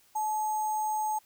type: tone with sample-and-hold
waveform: sine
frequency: 859 Hz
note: A5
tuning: 42 cents flat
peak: -27 dBFS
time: 0.15-1.19 s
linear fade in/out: 10 ms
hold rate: 7350 Hz
effects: white hiss -63 dBFS RMS until 1.25 s